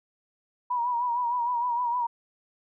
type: tone with vibrato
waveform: sine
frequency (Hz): 965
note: B5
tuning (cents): -40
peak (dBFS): -24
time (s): 0.7-2.07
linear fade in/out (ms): 10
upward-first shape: sine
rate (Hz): 6.5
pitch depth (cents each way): 57
effects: none